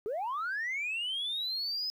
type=linear sweep; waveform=sine; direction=up; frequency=392 to 5110 Hz; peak=-30 dBFS; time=0.06-1.9 s; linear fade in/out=0 ms; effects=tanh soft clip ceiling -29 dBFS + 11-bit